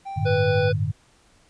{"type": "tone with tremolo", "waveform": "triangle", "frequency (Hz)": 784, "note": "G5", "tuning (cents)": 0, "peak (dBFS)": -28, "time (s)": [0.05, 0.7], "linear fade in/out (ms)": 20, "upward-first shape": "sine", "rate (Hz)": 4.3, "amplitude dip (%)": 25}
{"type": "chord", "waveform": "sine", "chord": "G suspended second", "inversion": "none", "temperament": "equal with one note detuned", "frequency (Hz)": [98, 110, 150.26], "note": ["G2", "A2", "D3"], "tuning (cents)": [0, 0, 40], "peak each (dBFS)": [-25, -25, -26], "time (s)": [0.16, 0.92], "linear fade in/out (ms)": 20}
{"type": "harmonic tone", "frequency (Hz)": 493.9, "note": "B4", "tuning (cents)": 0, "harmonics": [1, 3, 5, 7, 9, 10], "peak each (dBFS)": [-20, -29, -35, -38, -42, -43], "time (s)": [0.25, 0.73], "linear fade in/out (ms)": 20}
{"effects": ["pink hiss -58 dBFS RMS until 1.49 s", "resampled to 22050 Hz"]}